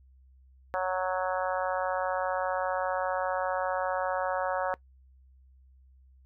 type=harmonic tone; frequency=185 Hz; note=F#3; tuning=in tune; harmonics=3 / 4 / 5 / 6 / 7 / 8 / 9; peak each=-31 / -33 / -35 / -37 / -38 / -39 / -40 dBFS; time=0.74-4.74 s; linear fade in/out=0 ms; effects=noise-tail reverb RT60 0.1 s tail -21 dB re dry + added 65 Hz sine -55 dBFS peak until 6.25 s